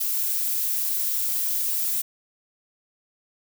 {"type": "noise", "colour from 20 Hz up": "violet", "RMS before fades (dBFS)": -25, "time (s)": [0, 2.02], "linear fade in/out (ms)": 10, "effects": []}